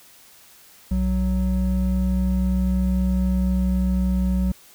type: tone pair together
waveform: triangle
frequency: 62 / 185.79 Hz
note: B1 / F#3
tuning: +7 / +7 cents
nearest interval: octave + perfect fifth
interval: 1900 cents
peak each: -19 dBFS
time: 0.91-4.52 s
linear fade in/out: 5 ms
effects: white hiss -50 dBFS RMS until 4.74 s